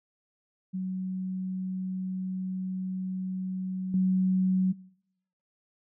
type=tone with level steps; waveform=sine; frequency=186.6 Hz; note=F#3; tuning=15 cents sharp; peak=-29 / -21 dBFS; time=0.73-4.73 s; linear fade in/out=20 ms; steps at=3.94 s; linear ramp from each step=2 ms; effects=noise-tail reverb RT60 0.8 s tail -24 dB re dry